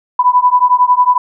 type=beating tone pair; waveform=sine; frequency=987.8 / 998.8 Hz; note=B5 / B5; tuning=0 / +19 cents; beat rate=11 Hz; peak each=-10 dBFS; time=0.19-1.18 s; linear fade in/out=5 ms; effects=none